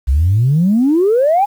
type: exponential sweep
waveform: sine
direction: up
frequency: 61.74 to 844 Hz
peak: -8 dBFS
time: 0.07-1.46 s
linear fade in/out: 20 ms
effects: tanh soft clip ceiling -5 dBFS + 7-bit